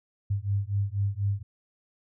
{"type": "beating tone pair", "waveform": "sine", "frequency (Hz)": [98.3, 102.4], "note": ["G2", "G#2"], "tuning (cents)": [5, -24], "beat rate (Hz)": 4.1, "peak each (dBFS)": -28, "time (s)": [0.3, 1.43], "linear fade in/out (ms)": 10, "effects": []}